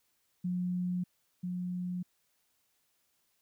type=tone pair in turn; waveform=sine; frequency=179.5 / 179.5 Hz; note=F3 / F3; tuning=+48 / +48 cents; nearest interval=unison; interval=0 cents; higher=neither; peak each=-30 / -33 dBFS; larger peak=first; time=0.44-1.04 / 1.43-2.03 s; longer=neither; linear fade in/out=10 ms; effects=white hiss -75 dBFS RMS until 3.41 s